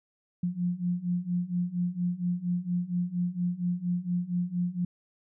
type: beating tone pair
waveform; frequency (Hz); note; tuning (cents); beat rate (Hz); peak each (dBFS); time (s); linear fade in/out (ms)
sine; 174.61 / 178.91; F3 / F3; 0 / +42; 4.3; -31 / -29; 0.43-4.85; 5
effects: none